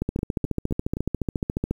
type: two click trains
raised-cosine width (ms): 3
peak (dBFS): -11 / -16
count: 25 / 4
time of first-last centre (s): 0.02-1.71 / 0.19-0.969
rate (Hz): 14.2 / 3.85
effects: 8-bit